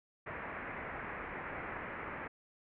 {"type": "low-pass noise", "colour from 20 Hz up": "white", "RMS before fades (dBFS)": -43, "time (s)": [0.26, 2.28], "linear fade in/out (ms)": 10, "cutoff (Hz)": 2200, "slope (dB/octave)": 48, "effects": []}